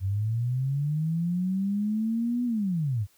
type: linear two-way sweep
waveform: sine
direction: up then down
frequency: 92.5 to 246.9 to 92.5 Hz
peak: -24 dBFS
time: 0-3.07 s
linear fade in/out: 50 ms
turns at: 2.45 s
effects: white hiss -63 dBFS RMS until 3.17 s